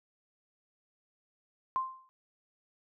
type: tone with exponential decay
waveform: sine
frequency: 1046.5 Hz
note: C6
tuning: in tune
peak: -25 dBFS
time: 1.76-2.09 s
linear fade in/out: 0 ms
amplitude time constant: 71 ms
effects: none